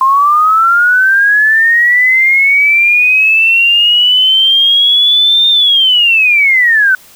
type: linear two-way sweep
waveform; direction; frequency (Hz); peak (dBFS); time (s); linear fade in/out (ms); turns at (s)
sine; up then down; 1046.5 to 3634 to 1487; -5; 0.01-6.95; 2; 5.49
effects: white hiss -40 dBFS RMS until 7.15 s